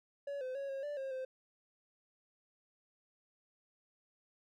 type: tone with pitch steps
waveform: triangle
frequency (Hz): 565 / 513 / 554 / 542 / 585 / 536 / 520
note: C#5 / C5 / C#5 / C#5 / D5 / C5 / C5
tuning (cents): +33 / -34 / -1 / -39 / -7 / +42 / -11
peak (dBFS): -36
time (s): 0.27-1.25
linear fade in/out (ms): 5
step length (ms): 140
effects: none